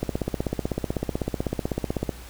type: click train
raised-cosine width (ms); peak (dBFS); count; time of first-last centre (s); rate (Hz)
2; -11; 34; 0.03-2.092; 16
effects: added 60 Hz sine -41 dBFS peak until 2.29 s + pink hiss -45 dBFS RMS until 2.29 s